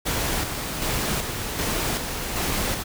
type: noise with tremolo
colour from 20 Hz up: pink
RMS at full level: -25 dBFS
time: 0.05-2.84 s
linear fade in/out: 20 ms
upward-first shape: square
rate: 1.3 Hz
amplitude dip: 40%
effects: none